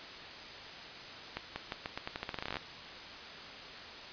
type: accelerating click train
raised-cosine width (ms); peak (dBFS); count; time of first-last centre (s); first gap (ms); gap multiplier
0.3; -20; 19; 1.37-2.569; 190; 0.85
effects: white hiss -46 dBFS RMS until 4.12 s + resampled to 11025 Hz